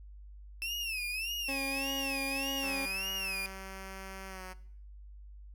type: tone with vibrato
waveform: 35% pulse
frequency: 2637 Hz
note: E7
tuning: in tune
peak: -32 dBFS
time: 0.62-3.46 s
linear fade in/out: 0 ms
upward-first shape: sine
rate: 1.7 Hz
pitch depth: 150 cents each way
type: tone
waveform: 20% pulse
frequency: 272.3 Hz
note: C#4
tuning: 31 cents flat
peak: -31 dBFS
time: 1.48-2.86 s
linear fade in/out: 10 ms
type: tone with pitch glide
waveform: 5% pulse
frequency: 191.8 to 185.27 Hz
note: G3 to F#3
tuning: -37 to +3 cents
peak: -32 dBFS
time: 2.62-4.54 s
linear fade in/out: 20 ms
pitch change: -60 cents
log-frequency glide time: 4.28-4.43 s
effects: noise-tail reverb RT60 0.6 s tail -18 dB re dry + added 50 Hz sine -47 dBFS peak until 5.54 s